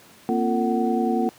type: tone cluster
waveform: sine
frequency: 233.7 / 264.4 / 346.1 / 448.8 / 747 Hz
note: A#3 / C4 / F4 / A4 / F#5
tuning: +5 / +18 / -16 / +34 / +16 cents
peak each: -22 / -28 / -26 / -28 / -26 dBFS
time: 0.29-1.29 s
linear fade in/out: 0 ms
effects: pink hiss -50 dBFS RMS until 1.38 s + high-pass 150 Hz 12 dB/octave